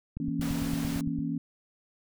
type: click train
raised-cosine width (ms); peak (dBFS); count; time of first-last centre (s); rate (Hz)
5; -23; 10; 0.17-1.188; 8.84
type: chord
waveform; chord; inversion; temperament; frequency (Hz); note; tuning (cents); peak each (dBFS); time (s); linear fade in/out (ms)
sine; A# diminished; second; equal with one note detuned; 164.81 / 234.4 / 277.2; E3 / A#3 / C#4; 0 / +10 / 0; -33 / -34 / -32; 0.2-1.38; 2
type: noise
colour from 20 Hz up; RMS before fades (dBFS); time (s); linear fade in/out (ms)
pink; -39; 0.41-1.01; 2
effects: none